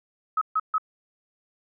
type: tone bursts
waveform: sine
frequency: 1277 Hz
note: D#6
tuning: 45 cents sharp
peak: -20 dBFS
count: 3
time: 0.37-0.782 s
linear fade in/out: 5 ms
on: 44 ms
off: 140 ms
effects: none